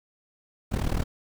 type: noise with amplitude modulation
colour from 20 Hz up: brown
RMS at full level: -22 dBFS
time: 0.71-1.04 s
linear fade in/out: 20 ms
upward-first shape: sine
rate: 38.6 Hz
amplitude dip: 90%
effects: none